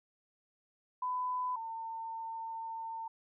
sine tone pair in turn, 1002 / 903.5 Hz, B5 / A5, +25 / +46 cents, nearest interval major second, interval 179 cents, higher first, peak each -32 / -38 dBFS, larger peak first, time 1.02-1.56 / 1.56-3.08 s, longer second, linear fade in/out 5 ms, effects none

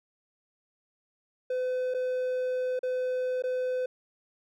triangle tone with dropouts, 507 Hz, B4, 45 cents sharp, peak -25 dBFS, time 1.5-3.86 s, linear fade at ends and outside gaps 5 ms, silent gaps 1.94-1.945 / 2.792-2.831 / 3.423-3.437 s, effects none

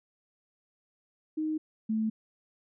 sine tone pair in turn, 311.1 / 219.4 Hz, D#4 / A3, 0 / -5 cents, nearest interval tritone, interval 605 cents, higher first, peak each -28 / -26 dBFS, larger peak second, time 1.37-1.58 / 1.89-2.1 s, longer neither, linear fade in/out 10 ms, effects none

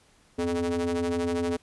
square ring-modulated tone, 87.31 Hz, F2, in tune, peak -23 dBFS, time 0.38-1.57 s, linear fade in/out 10 ms, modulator 343 Hz, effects pink hiss -61 dBFS RMS until 1.62 s + resampled to 24000 Hz

